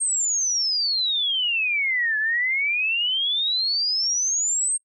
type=exponential two-way sweep; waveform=sine; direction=down then up; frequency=8580 to 1700 to 8580 Hz; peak=-20 dBFS; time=0-4.78 s; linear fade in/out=20 ms; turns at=2.18 s; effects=noise-tail reverb RT60 0.1 s tail -26 dB re dry